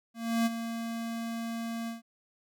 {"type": "tone with ADSR envelope", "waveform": "square", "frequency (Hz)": 229.7, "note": "A#3", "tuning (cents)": -25, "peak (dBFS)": -24, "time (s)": [0.14, 2.02], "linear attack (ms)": 320, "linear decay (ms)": 25, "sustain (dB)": -10, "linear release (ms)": 140, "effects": []}